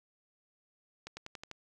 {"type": "accelerating click train", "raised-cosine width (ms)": 0.2, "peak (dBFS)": -26, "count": 6, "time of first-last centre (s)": [1.07, 1.513], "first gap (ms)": 100, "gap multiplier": 0.94, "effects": []}